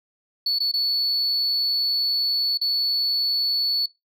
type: tone with dropouts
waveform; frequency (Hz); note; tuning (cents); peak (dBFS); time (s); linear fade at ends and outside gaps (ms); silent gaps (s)
sine; 4435; C#8; 0; -17; 0.46-3.86; 5; 0.587-0.602 / 0.716-0.737 / 2.575-2.613
effects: noise-tail reverb RT60 0.2 s tail -23 dB re dry + tanh soft clip ceiling -18 dBFS